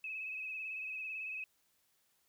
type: tone with vibrato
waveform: sine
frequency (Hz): 2566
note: E7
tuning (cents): -47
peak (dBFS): -39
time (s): 0.04-1.44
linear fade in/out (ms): 2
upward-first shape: sine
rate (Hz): 18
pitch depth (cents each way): 44
effects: white hiss -75 dBFS RMS until 2.28 s